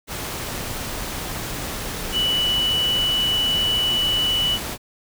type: tone in noise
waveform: sine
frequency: 2960 Hz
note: F#7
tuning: in tune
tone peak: -18 dBFS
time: 2.12-4.59 s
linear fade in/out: 50 ms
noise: pink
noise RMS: -29 dBFS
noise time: 0.07-4.78 s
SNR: +8 dB
effects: none